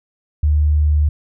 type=tone; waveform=sine; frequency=74.9 Hz; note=D2; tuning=35 cents sharp; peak=-11 dBFS; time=0.43-1.09 s; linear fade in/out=5 ms; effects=none